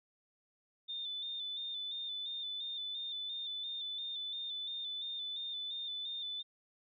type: tone with vibrato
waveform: sine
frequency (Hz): 3566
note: A7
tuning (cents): +22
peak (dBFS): -38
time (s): 0.88-6.43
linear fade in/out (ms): 20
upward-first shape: square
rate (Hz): 2.9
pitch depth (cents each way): 32
effects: none